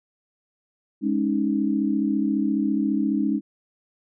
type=chord; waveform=sine; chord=Ab suspended fourth; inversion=none; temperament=just; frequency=207.7 / 276.9 / 311.5 Hz; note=Ab3 / Db4 / Eb4; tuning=0 / -2 / +2 cents; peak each=-24 / -24 / -25 dBFS; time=1.01-3.41 s; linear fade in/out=50 ms; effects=none